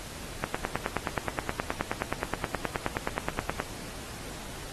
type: click train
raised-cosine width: 0.5 ms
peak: -12 dBFS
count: 31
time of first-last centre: 0.44-3.601 s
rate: 9.49 Hz
effects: pink hiss -42 dBFS RMS until 4.72 s + AAC 32 kbps